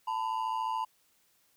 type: ring-modulated tone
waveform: triangle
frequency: 946 Hz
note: A#5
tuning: 25 cents sharp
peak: -25 dBFS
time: 0.07-0.85 s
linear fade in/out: 10 ms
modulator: 57 Hz
effects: white hiss -69 dBFS RMS until 1.56 s